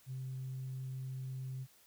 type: tone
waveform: sine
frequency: 130.81 Hz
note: C3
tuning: in tune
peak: -38 dBFS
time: 0.06-1.67 s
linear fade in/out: 50 ms
effects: tanh soft clip ceiling -35 dBFS + white hiss -65 dBFS RMS until 1.86 s